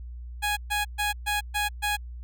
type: tone bursts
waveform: 15% pulse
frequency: 830.6 Hz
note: G#5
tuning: in tune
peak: -18 dBFS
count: 6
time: 0.42-1.97 s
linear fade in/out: 20 ms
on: 150 ms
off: 130 ms
effects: added 60 Hz sine -36 dBFS peak until 2.23 s